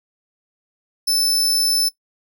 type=tone; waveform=sawtooth; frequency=5274 Hz; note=E8; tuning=in tune; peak=-13 dBFS; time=1.07-1.89 s; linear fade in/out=10 ms; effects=noise-tail reverb RT60 0.1 s tail -18 dB re dry